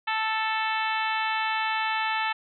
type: harmonic tone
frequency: 440 Hz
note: A4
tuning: in tune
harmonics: 2 / 3 / 4 / 5 / 6 / 7 / 8 / 9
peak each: -28 / -32 / -31 / -35 / -33 / -38 / -40 / -42 dBFS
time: 0.07-2.33 s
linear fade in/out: 10 ms
effects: none